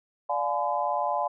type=chord; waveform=sine; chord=D diminished seventh; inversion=none; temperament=just; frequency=587.3 / 704.8 / 845.8 / 1014.9 Hz; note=D5 / F5 / Ab5 / Cb6; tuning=0 / +16 / +31 / +47 cents; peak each=-31 / -30 / -29 / -30 dBFS; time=0.29-1.28 s; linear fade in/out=10 ms; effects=none